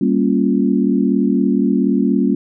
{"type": "chord", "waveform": "sine", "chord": "G half-diminished seventh", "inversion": "none", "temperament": "equal", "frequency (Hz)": [196, 233.1, 277.2, 349.2], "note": ["G3", "Bb3", "Db4", "F4"], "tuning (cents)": [0, 0, 0, 0], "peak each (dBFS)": [-17, -17, -17, -22], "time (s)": [0.01, 2.35], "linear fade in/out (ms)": 5, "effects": []}